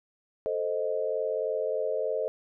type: chord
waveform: sine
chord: A diminished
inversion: none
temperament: equal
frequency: 440 / 523.3 / 622.3 Hz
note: A4 / C5 / Eb5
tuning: 0 / 0 / 0 cents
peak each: -31 dBFS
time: 0.46-2.28 s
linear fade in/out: 0 ms
effects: none